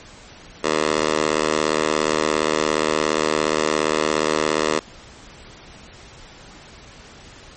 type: tone with high-pass filter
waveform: 10% pulse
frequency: 77.2 Hz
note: D#2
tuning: 13 cents flat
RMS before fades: -20 dBFS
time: 0.63-4.8 s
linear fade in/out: 20 ms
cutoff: 460 Hz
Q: 0.97
effects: pink hiss -43 dBFS RMS until 7.56 s + MP3 32 kbps